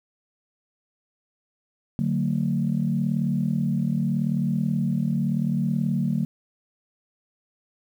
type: chord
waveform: sine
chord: D major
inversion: none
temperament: equal with one note detuned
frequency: 146.83 / 185 / 225.8 Hz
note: D3 / F#3 / A3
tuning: 0 / 0 / +45 cents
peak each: -25 dBFS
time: 1.99-6.25 s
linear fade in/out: 0 ms
effects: tanh soft clip ceiling -12 dBFS + 9-bit